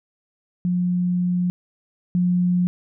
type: tone pair in turn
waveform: sine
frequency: 178.5 / 178.5 Hz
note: F3 / F3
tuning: +38 / +38 cents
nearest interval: unison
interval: 0 cents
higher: neither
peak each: -18 / -16 dBFS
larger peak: second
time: 0.65-1.5 / 2.15-2.67 s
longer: first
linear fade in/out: 0 ms
effects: none